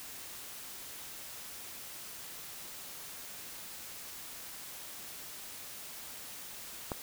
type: click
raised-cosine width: 1 ms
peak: -20 dBFS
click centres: 6.918 s
effects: white hiss -46 dBFS RMS until 7.02 s